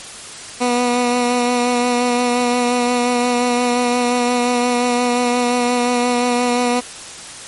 15% pulse tone with vibrato, 244.4 Hz, B3, 18 cents flat, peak -8 dBFS, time 0.6-6.81 s, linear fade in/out 20 ms, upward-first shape sine, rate 5.7 Hz, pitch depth 19 cents each way, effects white hiss -33 dBFS RMS until 7.47 s + MP3 48 kbps

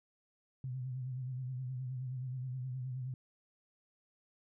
sine tone with vibrato, 128.1 Hz, C3, 36 cents flat, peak -37 dBFS, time 0.64-3.14 s, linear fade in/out 2 ms, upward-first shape sine, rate 9.5 Hz, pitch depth 60 cents each way, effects none

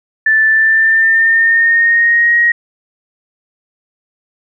sine tone with pitch glide, 1760 to 1886.3 Hz, A6 to A#6, 0 to +20 cents, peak -7 dBFS, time 0.26-2.52 s, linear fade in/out 5 ms, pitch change +120 cents, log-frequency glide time 0.47-2.37 s, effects none

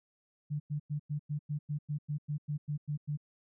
sine tone bursts, 147.8 Hz, D3, 11 cents sharp, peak -31 dBFS, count 14, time 0.5-3.174 s, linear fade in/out 20 ms, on 100 ms, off 98 ms, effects none

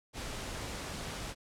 pink noise, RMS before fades -40 dBFS, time 0.13-1.35 s, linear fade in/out 50 ms, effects low-pass 9000 Hz 12 dB/octave

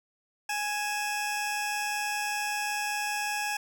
20% pulse tone pair together, 830.6 / 2637 Hz, G#5 / E7, 0 / 0 cents, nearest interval octave + minor sixth, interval 2000 cents, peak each -25 / -31 dBFS, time 0.49-3.57 s, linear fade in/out 5 ms, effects none

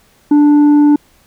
triangle tone with tanh clipping, 293.7 Hz, D4, in tune, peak -6 dBFS, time 0.31-0.96 s, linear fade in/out 5 ms, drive 9 dB, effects pink hiss -51 dBFS RMS until 1.26 s

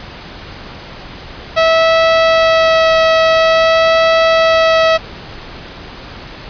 sawtooth tone with vibrato, 650 Hz, E5, 24 cents flat, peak -4 dBFS, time 1.56-4.98 s, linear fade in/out 20 ms, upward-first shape sine, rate 0.49 Hz, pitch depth 8 cents each way, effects pink hiss -31 dBFS RMS until 6.49 s + resampled to 11025 Hz

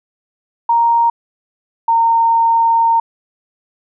sine tone pair in turn, 932.3 / 917.9 Hz, A#5 / A#5, 0 / -27 cents, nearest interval unison, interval 27 cents, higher first, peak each -9 dBFS, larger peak neither, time 0.69-1.1 / 1.88-3 s, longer second, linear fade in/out 5 ms, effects none

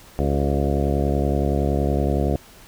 harmonic tone with a mistuned harmonic, 70.7 Hz, C#2, 35 cents sharp, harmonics 1 / 2 / 3 / 4 / 5 / 6 / 7 / 8 / 9 / 10, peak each -22 / -25 / -27 / -28 / -29 / -30 / -30 / -31 / -32 / -32 dBFS, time 0.19-2.36 s, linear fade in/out 0 ms, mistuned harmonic 6, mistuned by -39 cents, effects pink hiss -47 dBFS RMS until 2.67 s

